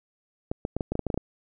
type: clicks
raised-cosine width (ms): 2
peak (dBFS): -14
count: 11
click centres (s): 0.515 / 0.651 / 0.766 / 0.808 / 0.92 / 0.954 / 0.993 / 1.067 / 1.102 / 1.143 / 1.176
effects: none